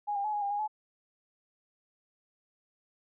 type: tone with pitch steps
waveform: sine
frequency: 827 / 801 / 850 / 829 / 803 / 822 / 855 Hz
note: G#5 / G5 / G#5 / G#5 / G5 / G#5 / A5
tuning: -8 / +37 / +40 / -3 / +41 / -18 / -50 cents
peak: -29 dBFS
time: 0.07-0.679 s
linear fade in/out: 20 ms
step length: 87 ms
effects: none